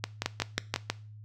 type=two click trains; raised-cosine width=0.2 ms; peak=-12 / -10 dBFS; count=5 / 5; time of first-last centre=0.04-0.761 / 0.26-0.9 s; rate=5.55 / 6.25 Hz; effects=noise-tail reverb RT60 0.4 s tail -19 dB re dry + added 106 Hz sine -45 dBFS peak until 1.24 s